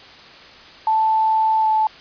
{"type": "tone with pitch glide", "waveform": "sine", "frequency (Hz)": [879, 870.9], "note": ["A5", "A5"], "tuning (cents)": [-2, -18], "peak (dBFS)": -14, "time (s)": [0.87, 1.87], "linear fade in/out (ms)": 2, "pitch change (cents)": -16, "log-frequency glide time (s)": [1.61, 1.68], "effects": ["white hiss -42 dBFS RMS until 2 s", "resampled to 11025 Hz"]}